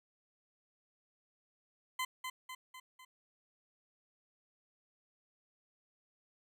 20% pulse tone with echo, 1026 Hz, C6, 34 cents flat, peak -29 dBFS, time 1.99-2.05 s, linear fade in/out 5 ms, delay 250 ms, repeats 4, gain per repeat -5 dB, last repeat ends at 3.05 s, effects none

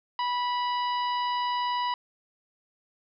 harmonic tone, 981 Hz, B5, 12 cents flat, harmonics 1 / 2 / 3 / 4 / 5, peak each -26 / -38 / -37 / -42 / -43 dBFS, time 0.19-1.94 s, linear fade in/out 2 ms, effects none

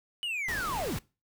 triangle linear sweep, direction down, 2992 to 37.81 Hz, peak -29 dBFS, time 0.23-0.98 s, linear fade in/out 0 ms
pink noise, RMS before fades -38 dBFS, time 0.48-0.99 s, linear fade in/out 5 ms
effects noise-tail reverb RT60 0.3 s tail -22 dB re dry

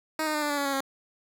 10% pulse tone with pitch steps, 313.6 / 307.1 / 300.8 / 294.6 / 288.6 / 282.6 / 276.8 / 271.1 Hz, D#4 / D#4 / D4 / D4 / D4 / C#4 / C#4 / C#4, +14 / -23 / +42 / +6 / -30 / +34 / -2 / -38 cents, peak -18 dBFS, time 0.19-0.806 s, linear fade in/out 2 ms, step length 77 ms, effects none

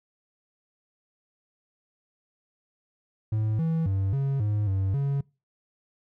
triangle tone with pitch steps, 108.5 / 162.9 / 97 / 137.5 / 104.8 / 96.4 / 139.6 Hz, A2 / E3 / G2 / C#3 / G#2 / G2 / C#3, -24 / -20 / -18 / -14 / +16 / -28 / +13 cents, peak -21 dBFS, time 3.32-5.21 s, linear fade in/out 5 ms, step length 270 ms, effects noise-tail reverb RT60 0.3 s tail -25 dB re dry

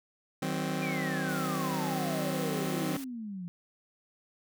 sawtooth chord, C diminished, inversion first, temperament just, 156.98 / 188.37 / 261.6 Hz, Eb3 / Gb3 / C4, +16 / +31 / 0 cents, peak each -31 dBFS, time 0.42-2.97 s, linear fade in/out 5 ms
sine exponential sweep, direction down, 2414 to 170 Hz, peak -36 dBFS, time 0.82-3.48 s, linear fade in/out 0 ms
white noise, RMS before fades -46 dBFS, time 1.29-3.04 s, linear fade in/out 0 ms
effects none

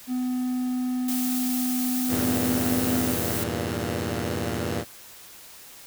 triangle tone, 251.8 Hz, B3, 34 cents sharp, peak -22 dBFS, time 0.07-3.16 s, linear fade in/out 50 ms
blue noise, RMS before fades -31 dBFS, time 1.08-3.44 s, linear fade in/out 5 ms
10% pulse chord, E diminished, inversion none, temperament equal with one note detuned, 82.41 / 99.42 / 116.54 Hz, E2 / G2 / Bb2, 0 / +25 / 0 cents, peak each -22 / -24 / -22 dBFS, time 2.08-4.85 s, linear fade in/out 50 ms
effects white hiss -46 dBFS RMS until 5.86 s

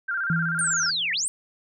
sine tone with vibrato, 1480 Hz, F#6, in tune, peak -24 dBFS, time 0.08-0.91 s, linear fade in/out 10 ms, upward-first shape square, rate 16 Hz, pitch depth 93 cents each way
sine tone with exponential decay, 164.81 Hz, E3, in tune, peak -20 dBFS, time 0.3-1.27 s, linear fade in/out 2 ms, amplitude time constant 210 ms
sine linear two-way sweep, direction down then up, 9100 to 1730 to 9100 Hz, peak -23 dBFS, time 0.59-1.28 s, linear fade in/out 0 ms, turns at 1.12 s
effects none

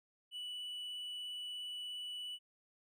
triangle tone with vibrato, 2960 Hz, F#7, in tune, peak -40 dBFS, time 0.31-2.39 s, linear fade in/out 50 ms, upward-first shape triangle, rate 17 Hz, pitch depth 9 cents each way, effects none

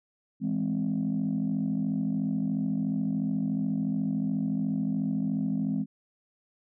sine chord, E augmented, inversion none, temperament equal, 164.81 / 207.7 / 261.6 Hz, E3 / G#3 / B#3, 0 / 0 / 0 cents, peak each -31 / -28 / -29 dBFS, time 0.4-5.86 s, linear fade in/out 50 ms, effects tanh soft clip ceiling -20 dBFS

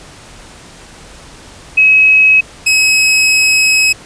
sine / sawtooth tone pair in turn, 2557 / 2557 Hz, D#7 / D#7, +47 / +47 cents, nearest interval unison, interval 0 cents, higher neither, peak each -4 dBFS, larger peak neither, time 1.77-2.41 / 2.66-3.93 s, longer second, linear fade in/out 10 ms, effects pink hiss -36 dBFS RMS until 4.05 s + resampled to 22050 Hz

